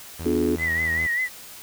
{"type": "tone with pitch glide", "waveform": "sawtooth", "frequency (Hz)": [82.3, 81.12], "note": ["E2", "E2"], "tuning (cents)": [-2, -27], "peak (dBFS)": -27, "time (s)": [0.19, 1.07], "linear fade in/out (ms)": 10, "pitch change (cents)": -25, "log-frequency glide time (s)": [0.65, 0.91]}
{"type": "chord", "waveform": "sine", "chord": "B diminished seventh", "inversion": "none", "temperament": "just", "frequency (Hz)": [246.9, 296.3, 355.6, 426.7], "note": ["B3", "D4", "F4", "Ab4"], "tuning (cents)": [0, 15, 31, 47], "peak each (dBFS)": -25, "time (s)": [0.25, 0.56], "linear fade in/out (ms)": 10}
{"type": "tone with vibrato", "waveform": "sine", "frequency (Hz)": 1952, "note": "B6", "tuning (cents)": -21, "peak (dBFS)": -21, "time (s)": [0.58, 1.29], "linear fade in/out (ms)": 50, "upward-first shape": "sine", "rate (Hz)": 5.1, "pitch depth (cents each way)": 75}
{"effects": ["white hiss -42 dBFS RMS until 1.62 s"]}